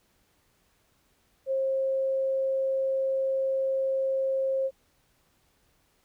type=tone; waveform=sine; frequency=534 Hz; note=C5; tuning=35 cents sharp; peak=-24 dBFS; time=1.46-4.71 s; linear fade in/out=50 ms; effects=pink hiss -68 dBFS RMS until 6.04 s